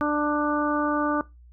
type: harmonic tone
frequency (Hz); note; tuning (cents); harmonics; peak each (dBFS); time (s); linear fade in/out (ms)
296.2; D4; +15; 1 / 2 / 3 / 4 / 5; -24 / -29 / -31 / -27 / -32; 0.01-1.21; 0
effects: noise-tail reverb RT60 0.2 s tail -19 dB re dry + added 60 Hz sine -47 dBFS peak until 1.52 s